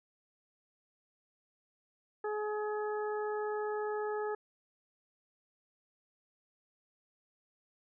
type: harmonic tone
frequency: 422.7 Hz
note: G#4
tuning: 31 cents sharp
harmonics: 1 / 2 / 3 / 4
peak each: -34 / -40 / -44 / -46 dBFS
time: 2.24-4.35 s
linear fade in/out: 5 ms
effects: none